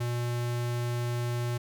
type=tone; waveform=square; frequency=120.4 Hz; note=B2; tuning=44 cents flat; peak=-29 dBFS; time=0-1.58 s; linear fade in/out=10 ms; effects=none